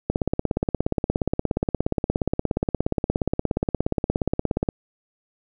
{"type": "click train", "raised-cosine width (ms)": 2, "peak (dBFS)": -7, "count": 79, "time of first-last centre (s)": [0.1, 4.688], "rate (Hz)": 17, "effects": []}